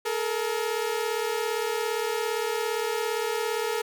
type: tone pair together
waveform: sawtooth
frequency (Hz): 428.7 / 466.2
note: A4 / A#4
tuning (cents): -45 / 0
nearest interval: minor second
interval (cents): 145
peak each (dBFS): -25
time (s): 0.05-3.82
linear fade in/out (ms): 10
effects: none